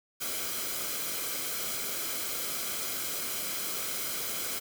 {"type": "noise with comb filter", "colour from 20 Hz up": "white", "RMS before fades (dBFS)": -34, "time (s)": [0.2, 4.6], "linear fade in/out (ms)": 20, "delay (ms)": 1.1, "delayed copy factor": -0.55, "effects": []}